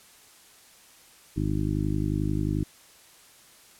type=harmonic tone; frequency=51.3 Hz; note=G#1; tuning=21 cents flat; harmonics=1 / 2 / 3 / 4 / 5 / 6 / 7; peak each=-31 / -30 / -30 / -35 / -34 / -31 / -39 dBFS; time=1.36-2.64 s; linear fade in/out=10 ms; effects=white hiss -54 dBFS RMS until 3.79 s + low-pass 12000 Hz 12 dB/octave